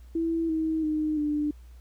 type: tone with pitch steps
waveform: sine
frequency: 329.6 / 318.4 / 307.5 / 297.1 Hz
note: E4 / D#4 / D#4 / D4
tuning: 0 / +40 / -20 / +20 cents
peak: -24 dBFS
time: 0.15-1.51 s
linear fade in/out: 5 ms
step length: 340 ms
effects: added 60 Hz sine -45 dBFS peak until 1.8 s + pink hiss -64 dBFS RMS until 1.8 s